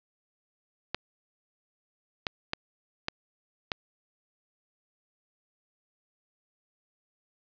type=clicks; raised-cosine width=0.2 ms; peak=-11 dBFS; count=5; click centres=0.946 / 2.268 / 2.534 / 3.084 / 3.718 s; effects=resampled to 11025 Hz + 7-bit